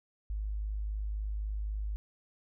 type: tone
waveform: sine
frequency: 51.91 Hz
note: G#1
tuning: in tune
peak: -32 dBFS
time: 0.3-1.96 s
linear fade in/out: 0 ms
effects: none